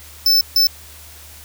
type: tone bursts at uneven times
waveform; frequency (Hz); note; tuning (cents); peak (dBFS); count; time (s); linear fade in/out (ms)
square; 5280; E8; +2; -11; 2; 0.26-0.41 / 0.56-0.67; 2
effects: added 76 Hz sine -43 dBFS peak until 1.44 s + white hiss -41 dBFS RMS until 1.44 s